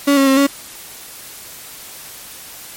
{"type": "tone with pitch steps", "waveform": "35% pulse", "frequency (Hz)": [282.7, 273.2, 268.2, 279.4], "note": ["C#4", "C#4", "C4", "C#4"], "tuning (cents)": [34, -25, 43, 14], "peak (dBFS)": -8, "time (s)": [0.07, 0.47], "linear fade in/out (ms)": 10, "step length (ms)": 100, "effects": ["white hiss -35 dBFS RMS until 2.76 s", "MP3 64 kbps"]}